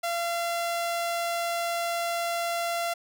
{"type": "tone", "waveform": "sawtooth", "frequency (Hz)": 684, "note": "F5", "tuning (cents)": -36, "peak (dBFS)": -23, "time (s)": [0.03, 2.94], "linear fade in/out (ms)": 10, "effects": []}